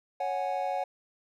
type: chord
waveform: triangle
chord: C# suspended fourth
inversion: none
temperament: just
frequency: 554.4 / 739.2 / 831.5 Hz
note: C#5 / F#5 / G#5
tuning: 0 / -2 / +2 cents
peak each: -32 / -29 / -33 dBFS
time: 0.2-0.84 s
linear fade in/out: 5 ms
effects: none